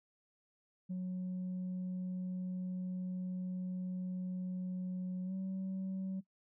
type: tone with pitch glide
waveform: sine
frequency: 183.3 to 189.87 Hz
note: F#3 to F#3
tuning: -16 to +45 cents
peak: -34 dBFS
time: 0.89-6.21 s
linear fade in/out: 20 ms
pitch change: +61 cents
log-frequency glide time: 5.25-5.33 s
effects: noise-tail reverb RT60 0.1 s tail -20 dB re dry + tanh soft clip ceiling -35 dBFS